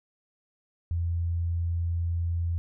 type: tone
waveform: sine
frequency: 85 Hz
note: F2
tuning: 46 cents flat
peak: -25 dBFS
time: 0.91-2.58 s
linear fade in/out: 0 ms
effects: none